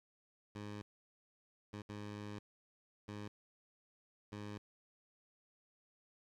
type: tone bursts at uneven times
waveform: 15% pulse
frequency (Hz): 103.83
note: G#2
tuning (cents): 0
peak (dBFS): -38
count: 5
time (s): 0.55-0.82 / 1.73-1.82 / 1.89-2.39 / 3.08-3.28 / 4.32-4.58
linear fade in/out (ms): 5
effects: low-pass 6000 Hz 12 dB/octave + 12-bit